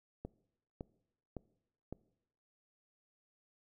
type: click train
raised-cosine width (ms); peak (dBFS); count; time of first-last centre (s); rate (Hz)
2; -28; 4; 0.25-1.926; 1.79
effects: noise-tail reverb RT60 0.8 s tail -22 dB re dry